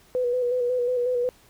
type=tone with vibrato; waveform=sine; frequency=493.9 Hz; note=B4; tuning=in tune; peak=-21 dBFS; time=0.15-1.29 s; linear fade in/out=0 ms; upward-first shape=square; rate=5.5 Hz; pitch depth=31 cents each way; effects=pink hiss -56 dBFS RMS until 1.49 s